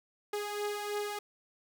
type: beating tone pair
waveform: sawtooth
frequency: 413.3 / 416.4 Hz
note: G#4 / G#4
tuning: -8 / +5 cents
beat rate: 3.1 Hz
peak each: -31 / -36 dBFS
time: 0.33-1.19 s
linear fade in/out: 5 ms
effects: none